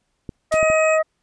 clicks, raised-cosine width 3 ms, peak -17 dBFS, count 4, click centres 0.292 / 0.541 / 0.629 / 0.701 s
harmonic tone, 631 Hz, D#5, 24 cents sharp, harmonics 1 / 2 / 3, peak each -15 / -24 / -27 dBFS, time 0.51-1.03 s, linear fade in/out 20 ms
white noise with exponential decay, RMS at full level -26 dBFS, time 0.52-0.64 s, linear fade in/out 2 ms, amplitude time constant 26 ms
square tone, 2538 Hz, D#7, 34 cents sharp, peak -23 dBFS, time 0.53-0.99 s, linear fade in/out 50 ms
effects pink hiss -71 dBFS RMS until 1.22 s + resampled to 22050 Hz

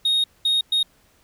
sine tone bursts at uneven times, 3729 Hz, A#7, in tune, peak -14 dBFS, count 3, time 0.05-0.24 / 0.45-0.61 / 0.72-0.83 s, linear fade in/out 5 ms, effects tanh soft clip ceiling -16 dBFS + pink hiss -59 dBFS RMS until 1.23 s

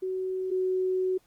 sine tone pair in turn, 374.3 / 372.1 Hz, F#4 / F#4, +20 / +10 cents, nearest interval unison, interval 10 cents, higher first, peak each -28 / -24 dBFS, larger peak second, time 0.02-0.51 / 0.51-1.18 s, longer second, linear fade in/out 10 ms, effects pink hiss -66 dBFS RMS until 1.26 s + Opus 24 kbps

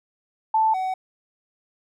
sine / triangle tone pair in turn, 880 / 751.2 Hz, A5 / F#5, 0 / +26 cents, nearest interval minor third, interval 274 cents, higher first, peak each -16 / -21 dBFS, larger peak first, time 0.54-0.74 / 0.74-0.94 s, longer neither, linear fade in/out 5 ms, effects none

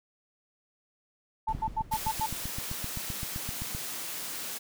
sine tone bursts, 880 Hz, A5, in tune, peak -26 dBFS, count 6, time 1.47-2.264 s, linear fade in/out 10 ms, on 59 ms, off 88 ms
brown noise with exponential decay, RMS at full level -39 dBFS, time 1.48-3.23 s, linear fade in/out 5 ms, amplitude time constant 380 ms
click train, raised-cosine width 5 ms, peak -24 dBFS, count 18, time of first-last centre 1.55-3.749 s, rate 7.73 Hz
white high-pass noise, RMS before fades -37 dBFS, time 1.91-4.59 s, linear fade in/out 20 ms, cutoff 120 Hz, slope 24 dB/octave
effects none

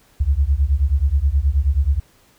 sine beating tone pair, 65.41 / 74.81 Hz, C2 / D2, 0 / +33 cents, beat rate 9.4 Hz, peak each -17 dBFS, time 0.2-2 s, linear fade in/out 10 ms, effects pink hiss -55 dBFS RMS until 2.38 s

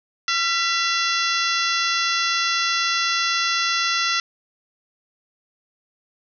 harmonic tone with a mistuned harmonic, 682 Hz, F5, 41 cents flat, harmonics 2 / 3 / 4 / 5 / 6 / 7 / 8 / 9, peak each -24 / -26 / -27 / -28 / -29 / -29 / -30 / -31 dBFS, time 0.28-4.2 s, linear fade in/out 2 ms, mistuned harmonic 3, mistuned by -60 cents, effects none

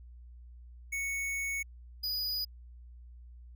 square tone pair in turn, 2217 / 4937 Hz, C#7 / D#8, 0 / -14 cents, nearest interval octave + major second, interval 1386 cents, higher second, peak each -33 / -32 dBFS, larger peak second, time 0.92-1.63 / 2.03-2.45 s, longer first, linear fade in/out 10 ms, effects added 60 Hz sine -48 dBFS peak until 3.55 s

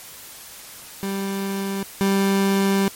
30% pulse tone pair in turn, 196 / 196 Hz, G3 / G3, 0 / 0 cents, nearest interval unison, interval 0 cents, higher neither, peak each -21 / -14 dBFS, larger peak second, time 1.03-1.83 / 2.01-2.88 s, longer second, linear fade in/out 0 ms, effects white hiss -40 dBFS RMS until 2.95 s + MP3 64 kbps

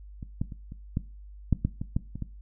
clicks, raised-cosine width 5 ms, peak -26 / -15 / -27 / -28 / -14 / -9 / -12 / -19 / -13 / -23 / -20 dBFS, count 11, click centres 0.228 / 0.415 / 0.522 / 0.721 / 0.971 / 1.527 / 1.65 / 1.815 / 1.965 / 2.156 / 2.223 s, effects noise-tail reverb RT60 0.3 s tail -18 dB re dry + added 50 Hz sine -43 dBFS peak until 2.41 s

